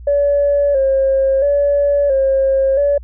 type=tone with vibrato; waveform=sine; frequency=554.4 Hz; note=C#5; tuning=in tune; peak=-10 dBFS; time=0.07-2.98 s; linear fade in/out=5 ms; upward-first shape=square; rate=0.74 Hz; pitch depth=52 cents each way; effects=tanh soft clip ceiling -6 dBFS + added 60 Hz sine -31 dBFS peak until 3.03 s